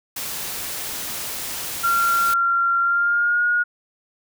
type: noise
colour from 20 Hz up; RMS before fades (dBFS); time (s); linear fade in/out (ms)
white; -29; 0.16-2.34; 5
type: tone with pitch glide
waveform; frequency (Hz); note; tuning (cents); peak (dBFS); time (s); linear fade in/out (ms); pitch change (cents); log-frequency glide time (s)
sine; 1378 to 1439.8; F6 to F#6; -24 to -48; -16; 1.83-3.64; 20; +76; 2.81-3.44
effects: none